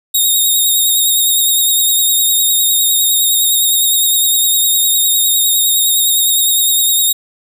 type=tone with vibrato; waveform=5% pulse; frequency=3734 Hz; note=A#7; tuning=2 cents sharp; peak=-3 dBFS; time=0.14-7.13 s; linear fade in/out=10 ms; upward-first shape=sine; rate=9.8 Hz; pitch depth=34 cents each way; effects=none